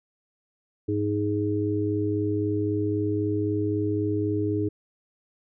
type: harmonic tone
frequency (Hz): 103.83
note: G#2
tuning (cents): 0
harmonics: 1 / 3 / 4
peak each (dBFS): -28 / -26 / -28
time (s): 0.88-4.69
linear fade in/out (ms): 10
effects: none